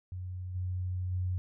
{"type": "tone with level steps", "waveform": "sine", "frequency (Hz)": 91.3, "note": "F#2", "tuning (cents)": -23, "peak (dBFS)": [-36, -31, -29], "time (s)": [0.12, 1.38], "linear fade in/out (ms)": 0, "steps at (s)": [0.54, 1.11], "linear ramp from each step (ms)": 20, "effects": []}